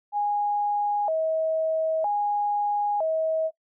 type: tone with vibrato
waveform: sine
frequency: 726 Hz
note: F#5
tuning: 33 cents flat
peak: -22 dBFS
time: 0.12-3.51 s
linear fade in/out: 50 ms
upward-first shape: square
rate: 0.52 Hz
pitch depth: 220 cents each way
effects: noise-tail reverb RT60 0.1 s tail -19 dB re dry